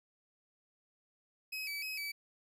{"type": "tone with vibrato", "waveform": "30% pulse", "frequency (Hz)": 2418, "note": "D7", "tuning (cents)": 50, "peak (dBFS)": -35, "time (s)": [1.52, 2.12], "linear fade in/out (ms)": 10, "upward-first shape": "square", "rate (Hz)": 3.3, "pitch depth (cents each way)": 90, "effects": []}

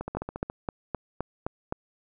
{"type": "two click trains", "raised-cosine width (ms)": 1, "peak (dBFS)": [-15, -19], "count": [7, 8], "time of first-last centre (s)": [[0.17, 1.724], [0.01, 0.5]], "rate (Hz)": [3.86, 14.3], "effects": []}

